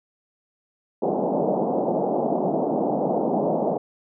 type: band-pass noise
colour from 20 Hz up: white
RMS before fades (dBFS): -23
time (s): 1.02-3.78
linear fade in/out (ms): 10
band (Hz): 160 to 790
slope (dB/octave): 48
effects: none

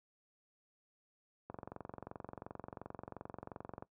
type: click train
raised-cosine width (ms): 1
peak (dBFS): -30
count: 54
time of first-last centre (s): 1.5-3.825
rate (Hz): 22.8
effects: noise-tail reverb RT60 0.1 s tail -18 dB re dry + high-pass 80 Hz 12 dB/octave

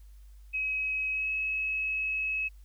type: tone with pitch glide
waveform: sine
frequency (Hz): 2549 to 2573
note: D#7 to E7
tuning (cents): +41 to -43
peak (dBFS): -28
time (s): 0.53-2.49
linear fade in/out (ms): 20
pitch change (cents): +16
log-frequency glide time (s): 1.11-1.29
effects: added 50 Hz sine -48 dBFS peak until 2.64 s + white hiss -69 dBFS RMS until 2.64 s

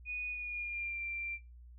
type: tone with pitch glide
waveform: sine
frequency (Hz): 2475 to 2362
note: D#7 to D7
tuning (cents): -10 to +9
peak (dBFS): -36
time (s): 0.05-1.39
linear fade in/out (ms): 50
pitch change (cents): -81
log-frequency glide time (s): 0.3-1.01
effects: noise-tail reverb RT60 0.2 s tail -17 dB re dry + added 60 Hz sine -51 dBFS peak until 1.78 s

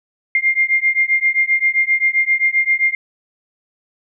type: beating tone pair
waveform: sine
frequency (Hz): 2108 / 2115.6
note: C7 / C7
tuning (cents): +12 / +19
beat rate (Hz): 7.6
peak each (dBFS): -16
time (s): 0.35-2.95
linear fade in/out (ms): 2
effects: none

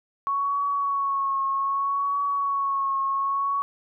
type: tone with vibrato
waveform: sine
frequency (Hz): 1108.7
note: C#6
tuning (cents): 0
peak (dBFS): -22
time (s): 0.27-3.62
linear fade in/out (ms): 0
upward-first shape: triangle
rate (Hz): 0.64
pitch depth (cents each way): 36
effects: none

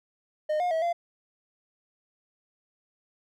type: tone with pitch steps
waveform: triangle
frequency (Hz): 612 / 714 / 646 / 688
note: D#5 / F5 / E5 / F5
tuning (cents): -29 / +38 / -35 / -26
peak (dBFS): -22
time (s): 0.49-0.93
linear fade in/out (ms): 10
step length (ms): 110
effects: none

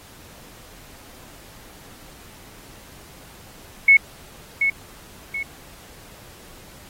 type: tone with echo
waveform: sine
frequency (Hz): 2200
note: C#7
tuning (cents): -14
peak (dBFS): -8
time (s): 3.88-3.97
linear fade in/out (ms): 5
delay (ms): 730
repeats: 2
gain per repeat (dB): -8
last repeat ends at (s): 5.43
effects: pink hiss -46 dBFS RMS until 6.89 s + AAC 48 kbps

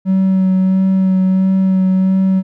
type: tone with vibrato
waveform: triangle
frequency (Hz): 188.9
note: F#3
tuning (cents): +36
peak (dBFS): -7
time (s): 0.05-2.43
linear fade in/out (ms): 50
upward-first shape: sine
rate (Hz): 1.5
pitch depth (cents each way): 15
effects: tanh soft clip ceiling -3 dBFS

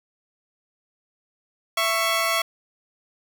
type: tone pair together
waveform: 15% pulse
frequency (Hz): 665.9 / 1108.7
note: E5 / C#6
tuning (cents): +17 / 0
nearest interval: major sixth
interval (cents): 883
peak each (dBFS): -17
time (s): 1.77-2.42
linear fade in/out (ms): 5
effects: none

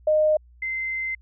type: tone pair in turn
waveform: sine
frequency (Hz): 615 / 2073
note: D#5 / C7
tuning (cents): -20 / -17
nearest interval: octave + major sixth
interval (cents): 2103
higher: second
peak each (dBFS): -16 / -25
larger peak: first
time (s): 0.07-0.37 / 0.62-1.15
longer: second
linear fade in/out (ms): 5
effects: added 60 Hz sine -49 dBFS peak until 1.21 s

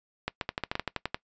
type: clicks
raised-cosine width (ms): 0.3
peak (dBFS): -13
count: 12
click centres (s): 0.28 / 0.412 / 0.491 / 0.579 / 0.637 / 0.715 / 0.754 / 0.796 / 0.877 / 0.963 / 1.056 / 1.145
effects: noise-tail reverb RT60 0.1 s tail -21 dB re dry + resampled to 16000 Hz

